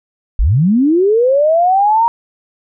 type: linear sweep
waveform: sine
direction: up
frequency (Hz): 36.06 to 945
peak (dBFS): -8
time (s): 0.39-2.08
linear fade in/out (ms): 0
effects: none